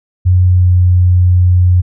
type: tone with pitch glide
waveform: sine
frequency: 90.9 to 90.01 Hz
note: F#2 to F#2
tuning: -30 to -47 cents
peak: -5 dBFS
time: 0.25-1.82 s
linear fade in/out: 20 ms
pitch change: -17 cents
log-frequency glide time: 0.47-0.68 s
effects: none